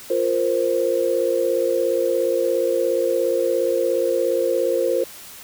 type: chord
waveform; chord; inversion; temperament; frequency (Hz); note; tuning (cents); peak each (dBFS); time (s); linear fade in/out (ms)
sine; F suspended fourth; none; equal; 349.2 / 466.2 / 523.3; F4 / Bb4 / C5; 0 / 0 / 0; -24 / -22 / -20; 0.1-5.04; 5
effects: white hiss -40 dBFS RMS until 5.43 s